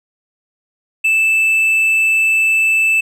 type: tone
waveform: triangle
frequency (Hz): 2637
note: E7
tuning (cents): 0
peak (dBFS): -9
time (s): 1.04-3.01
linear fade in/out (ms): 10
effects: none